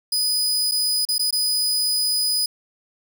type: tone with dropouts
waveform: sawtooth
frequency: 4978 Hz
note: D#8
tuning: in tune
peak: -16 dBFS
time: 0.12-2.46 s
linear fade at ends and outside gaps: 5 ms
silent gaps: 0.713-0.718 / 1.052-1.087 / 1.182-1.193 / 1.308-1.326 s
effects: none